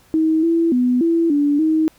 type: tone with pitch steps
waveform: sine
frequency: 317.7 / 332.8 / 248.6 / 333.3 / 289.3 / 315.5 Hz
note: D#4 / E4 / B3 / E4 / D4 / D#4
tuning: +36 / +17 / +12 / +19 / -26 / +24 cents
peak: -13 dBFS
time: 0.14-1.88 s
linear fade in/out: 0 ms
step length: 290 ms
effects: pink hiss -53 dBFS RMS until 1.98 s